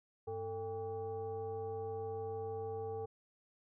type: tone with frequency modulation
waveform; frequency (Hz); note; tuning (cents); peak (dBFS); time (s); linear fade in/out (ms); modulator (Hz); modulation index
sine; 446.8; A4; +27; -38; 0.27-3.06; 10; 348; 0.83
effects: none